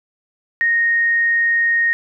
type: tone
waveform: sine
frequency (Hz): 1860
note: A#6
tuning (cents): -4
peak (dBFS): -13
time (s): 0.61-1.93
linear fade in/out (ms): 0
effects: none